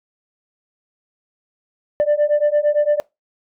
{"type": "beating tone pair", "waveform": "sine", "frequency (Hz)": [587.3, 596.1], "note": ["D5", "D5"], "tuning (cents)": [0, 26], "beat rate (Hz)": 8.8, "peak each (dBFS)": -15, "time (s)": [2, 3], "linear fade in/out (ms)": 0, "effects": ["noise-tail reverb RT60 0.2 s tail -24 dB re dry", "tanh soft clip ceiling -10 dBFS"]}